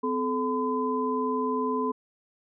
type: tone cluster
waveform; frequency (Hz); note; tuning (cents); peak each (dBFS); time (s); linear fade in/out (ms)
sine; 255.1 / 432.8 / 1015; C4 / A4 / B5; -44 / -29 / +47; -29; 0.03-1.92; 10
effects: none